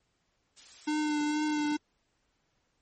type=noise; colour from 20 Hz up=blue; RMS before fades=-47 dBFS; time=0.56-1.14 s; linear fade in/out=20 ms
type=tone with vibrato; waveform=square; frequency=300.9 Hz; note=D4; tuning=42 cents sharp; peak=-28 dBFS; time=0.87-1.77 s; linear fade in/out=10 ms; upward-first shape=triangle; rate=2.2 Hz; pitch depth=25 cents each way
effects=pink hiss -75 dBFS RMS until 2.81 s + MP3 32 kbps